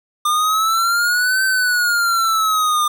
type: exponential two-way sweep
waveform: square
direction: up then down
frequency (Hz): 1200 to 1548 to 1200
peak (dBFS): -15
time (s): 0.25-2.88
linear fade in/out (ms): 5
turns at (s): 1.44
effects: none